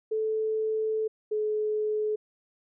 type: tone pair in turn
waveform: sine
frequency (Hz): 436.9 / 426.9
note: A4 / G#4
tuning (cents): -12 / +48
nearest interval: unison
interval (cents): 40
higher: first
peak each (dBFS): -25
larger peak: neither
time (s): 0.11-1.08 / 1.31-2.16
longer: first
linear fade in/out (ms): 10
effects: none